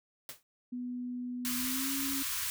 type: noise with exponential decay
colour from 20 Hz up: white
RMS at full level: -39 dBFS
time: 0.29-0.43 s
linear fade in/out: 1 ms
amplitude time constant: 30 ms
type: tone with pitch glide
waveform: sine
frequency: 246.9 to 274 Hz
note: B3 to C#4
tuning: 0 to -20 cents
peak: -35 dBFS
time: 0.72-2.23 s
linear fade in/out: 10 ms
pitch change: +180 cents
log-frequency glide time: 1.56-1.91 s
type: band-stop noise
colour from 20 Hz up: white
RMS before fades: -35 dBFS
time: 1.45-2.5 s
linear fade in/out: 0 ms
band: 120 to 960 Hz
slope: 96 dB/octave
effects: none